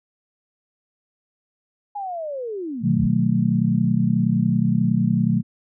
sine linear sweep, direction down, 834 to 38.95 Hz, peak -26 dBFS, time 1.95-3.07 s, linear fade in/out 10 ms
sine chord, B dominant seventh, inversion none, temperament just, 123.47 / 154.34 / 185.21 / 222.2 Hz, B2 / D#3 / F#3 / A3, 0 / -14 / +2 / +17 cents, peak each -23 / -23 / -21 / -21 dBFS, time 2.81-5.43 s, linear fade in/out 50 ms
effects none

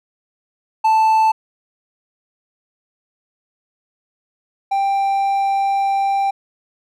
triangle tone pair in turn, 880 / 787.8 Hz, A5 / G5, 0 / +8 cents, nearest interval major second, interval 192 cents, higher first, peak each -9 / -13 dBFS, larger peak first, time 0.84-1.32 / 4.71-6.31 s, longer second, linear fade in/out 10 ms, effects none

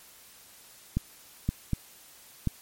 clicks, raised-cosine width 5 ms, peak -13 dBFS, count 4, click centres 0.97 / 1.49 / 1.733 / 2.473 s, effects white hiss -53 dBFS RMS until 2.61 s + MP3 64 kbps

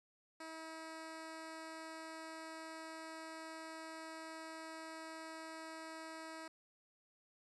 10% pulse tone, 321.2 Hz, E4, 45 cents flat, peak -39 dBFS, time 0.4-6.48 s, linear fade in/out 5 ms, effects resampled to 24000 Hz

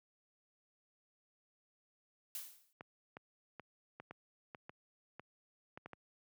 blue noise with exponential decay, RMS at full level -41 dBFS, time 2.35-2.73 s, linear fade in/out 1 ms, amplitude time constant 82 ms
clicks, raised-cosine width 0.5 ms, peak -33 dBFS, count 11, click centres 2.809 / 3.169 / 3.597 / 4 / 4.11 / 4.548 / 4.695 / 5.196 / 5.775 / 5.86 / 5.933 s
effects high-pass 100 Hz 12 dB/octave

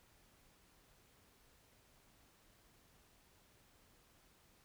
silence, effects pink hiss -69 dBFS RMS until 4.64 s

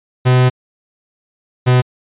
45% pulse tone pair in turn, 126.7 / 125.68 Hz, B2 / B2, +45 / +31 cents, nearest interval unison, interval 14 cents, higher first, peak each -8 dBFS, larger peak neither, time 0.25-0.5 / 1.66-1.82 s, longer first, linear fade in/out 20 ms, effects resampled to 8000 Hz

